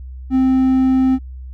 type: tone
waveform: triangle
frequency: 261.1 Hz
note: C4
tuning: 3 cents flat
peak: -9 dBFS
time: 0.3-1.19 s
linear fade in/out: 50 ms
effects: added 64 Hz sine -29 dBFS peak until 1.53 s